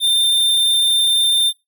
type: tone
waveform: square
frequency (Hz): 3594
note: A7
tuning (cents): +36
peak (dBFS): -13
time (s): 0-1.53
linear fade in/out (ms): 50
effects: noise-tail reverb RT60 0.2 s tail -21 dB re dry